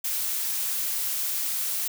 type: noise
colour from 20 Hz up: blue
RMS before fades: -28 dBFS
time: 0.04-1.88 s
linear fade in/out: 5 ms
effects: none